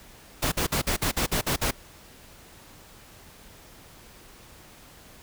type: noise bursts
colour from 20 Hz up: pink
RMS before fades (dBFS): -25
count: 9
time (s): 0.42-1.712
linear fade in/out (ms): 10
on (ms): 100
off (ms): 49
effects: pink hiss -50 dBFS RMS until 5.22 s